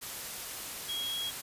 sine tone in noise, 3299 Hz, G#7, 12 cents flat, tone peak -33 dBFS, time 0.88-1.31 s, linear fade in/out 20 ms, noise white, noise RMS -40 dBFS, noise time 0.01-1.42 s, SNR +4 dB, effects resampled to 32000 Hz

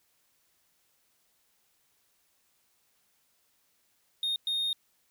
triangle tone bursts at uneven times, 3695 Hz, A#7, 16 cents flat, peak -26 dBFS, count 2, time 4.23-4.36 / 4.47-4.73 s, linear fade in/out 2 ms, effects white hiss -71 dBFS RMS until 5.1 s

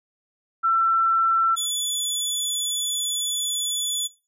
sine / 20% pulse tone pair in turn, 1342 / 3447 Hz, E6 / A7, +31 / -36 cents, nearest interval octave + major third, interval 1633 cents, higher second, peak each -17 dBFS, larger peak neither, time 0.63-1.56 / 1.56-4.08 s, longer second, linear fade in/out 20 ms, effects noise-tail reverb RT60 0.3 s tail -18 dB re dry

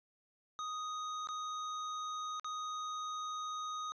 square tone with dropouts, 1247 Hz, D#6, 3 cents sharp, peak -39 dBFS, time 0.59-3.92 s, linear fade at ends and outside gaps 0 ms, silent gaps 1.272-1.288 / 2.397-2.445 s, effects resampled to 16000 Hz

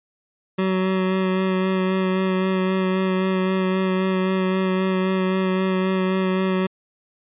25% pulse tone with vibrato, 187.7 Hz, F#3, 25 cents sharp, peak -15 dBFS, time 0.58-6.67 s, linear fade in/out 10 ms, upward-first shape sine, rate 3.8 Hz, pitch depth 15 cents each way, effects resampled to 8000 Hz

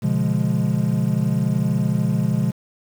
triangle chord, B diminished seventh, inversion none, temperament equal with one note detuned, 123.47 / 144.14 / 174.61 / 207.7 Hz, B2 / D3 / F3 / Ab3, 0 / -32 / 0 / 0 cents, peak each -21 dBFS, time 0.02-2.52 s, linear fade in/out 20 ms, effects 7-bit

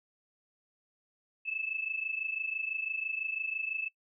sine tone pair together, 2611 / 2637 Hz, E7 / E7, -17 / 0 cents, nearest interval unison, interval 17 cents, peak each -34 / -37 dBFS, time 1.45-3.89 s, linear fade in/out 20 ms, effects noise-tail reverb RT60 0.1 s tail -19 dB re dry

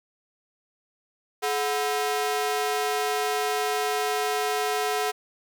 sawtooth ring-modulated tone, 580 Hz, D5, 22 cents flat, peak -17 dBFS, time 1.42-5.12 s, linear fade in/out 20 ms, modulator 154 Hz, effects none

